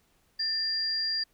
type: tone pair together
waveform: sine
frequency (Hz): 1787 / 4771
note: A6 / D8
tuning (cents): +26 / +26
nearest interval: octave + perfect fourth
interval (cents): 1700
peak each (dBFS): -37 / -27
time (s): 0.39-1.24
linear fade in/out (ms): 10
effects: pink hiss -68 dBFS RMS until 1.33 s